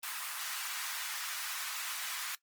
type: high-pass noise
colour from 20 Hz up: pink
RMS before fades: -39 dBFS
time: 0.03-2.35 s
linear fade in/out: 2 ms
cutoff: 1100 Hz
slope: 24 dB/octave
effects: noise-tail reverb RT60 0.1 s tail -17 dB re dry + Opus 24 kbps